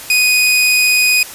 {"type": "tone", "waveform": "sawtooth", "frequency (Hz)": 2489, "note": "D#7", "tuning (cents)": 0, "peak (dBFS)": -6, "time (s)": [0.1, 1.23], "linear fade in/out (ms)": 2, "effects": ["white hiss -31 dBFS RMS until 1.34 s", "resampled to 32000 Hz"]}